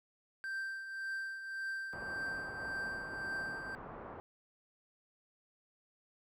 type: tone with tremolo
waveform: triangle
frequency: 1568 Hz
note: G6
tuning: in tune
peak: -34 dBFS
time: 0.44-3.75 s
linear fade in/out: 0 ms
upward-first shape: triangle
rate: 1.8 Hz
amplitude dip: 60%
type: low-pass noise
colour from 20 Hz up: white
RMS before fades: -48 dBFS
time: 1.93-4.2 s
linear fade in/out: 0 ms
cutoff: 1200 Hz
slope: 24 dB/octave
effects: none